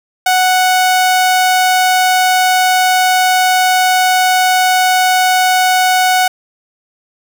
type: tone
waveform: sawtooth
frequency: 740 Hz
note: F#5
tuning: in tune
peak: -5 dBFS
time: 0.26-6.28 s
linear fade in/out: 5 ms
effects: none